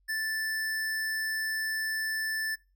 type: tone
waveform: square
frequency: 1760 Hz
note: A6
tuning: in tune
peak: -30 dBFS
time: 0.08-2.56 s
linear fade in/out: 20 ms
effects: noise-tail reverb RT60 0.3 s tail -25 dB re dry + added 46 Hz sine -65 dBFS peak until 2.75 s